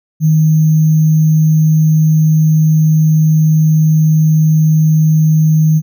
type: tone with sample-and-hold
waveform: sine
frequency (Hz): 156.7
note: D#3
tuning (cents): +13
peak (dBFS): -6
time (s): 0.2-5.82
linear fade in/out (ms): 50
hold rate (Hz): 6300
effects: none